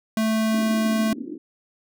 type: tone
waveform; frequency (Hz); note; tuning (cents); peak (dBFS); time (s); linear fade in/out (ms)
square; 220; A3; 0; -20; 0.17-1.13; 2
type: band-pass noise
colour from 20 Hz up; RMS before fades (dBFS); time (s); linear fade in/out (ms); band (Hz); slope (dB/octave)
white; -33; 0.52-1.38; 10; 230 to 330; 48
effects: none